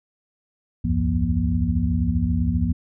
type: tone cluster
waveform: sine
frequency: 67.6 / 80.4 / 95.5 / 171.1 / 238.8 Hz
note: C#2 / E2 / G2 / F3 / A#3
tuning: -43 / -43 / -45 / -35 / +42 cents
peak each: -25 dBFS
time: 0.84-2.73 s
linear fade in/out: 10 ms
effects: none